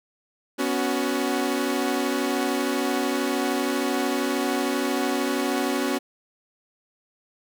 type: tone cluster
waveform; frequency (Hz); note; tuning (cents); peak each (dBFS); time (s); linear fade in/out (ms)
sawtooth; 247.5 / 280.5 / 370.3; B3 / C#4 / F#4; +4 / +21 / +1; -24 / -22 / -24; 0.58-5.99; 20
effects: none